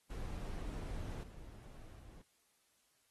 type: noise with level steps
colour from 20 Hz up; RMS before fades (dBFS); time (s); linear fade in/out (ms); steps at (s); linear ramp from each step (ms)
brown; -43 / -53 / -55; 0.1-2.22; 5; 1.23 / 1.99; 2
effects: white hiss -75 dBFS RMS until 3.1 s + AAC 32 kbps